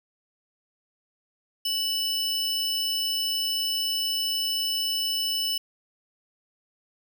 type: tone pair together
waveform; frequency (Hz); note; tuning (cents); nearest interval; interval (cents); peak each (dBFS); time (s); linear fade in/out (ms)
square; 2961 / 5276; F#7 / E8; +1 / +1; minor seventh; 1000; -28; 1.65-5.58; 5
effects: none